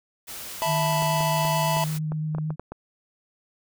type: noise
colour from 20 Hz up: white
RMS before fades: -37 dBFS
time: 0.27-1.99 s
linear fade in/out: 20 ms
type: chord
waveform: square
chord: E suspended fourth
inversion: none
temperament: equal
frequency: 659.3 / 880 / 987.8 Hz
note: E5 / A5 / B5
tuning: 0 / 0 / 0 cents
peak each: -28 / -28 / -28 dBFS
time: 0.62-1.84 s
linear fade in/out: 0 ms
type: tone with vibrato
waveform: sine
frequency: 154.9 Hz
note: D#3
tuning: 7 cents flat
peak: -25 dBFS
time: 0.65-2.56 s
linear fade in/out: 50 ms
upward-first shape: sine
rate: 8.9 Hz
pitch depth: 14 cents each way
type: clicks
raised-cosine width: 1 ms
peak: -21 dBFS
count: 10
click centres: 1.023 / 1.207 / 1.451 / 1.768 / 2.12 / 2.349 / 2.384 / 2.505 / 2.596 / 2.72 s
effects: none